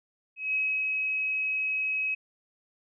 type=tone with ADSR envelope; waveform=sine; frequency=2552 Hz; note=D#7; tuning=43 cents sharp; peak=-24 dBFS; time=0.36-2.15 s; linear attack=180 ms; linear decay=290 ms; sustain=-2 dB; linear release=11 ms; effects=none